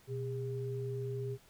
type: tone pair together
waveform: sine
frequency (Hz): 123.4 / 404.7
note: B2 / G#4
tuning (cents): -1 / -45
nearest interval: octave + major sixth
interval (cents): 2056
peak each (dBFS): -37 / -39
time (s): 0.07-1.38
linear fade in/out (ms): 50
effects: pink hiss -63 dBFS RMS until 1.49 s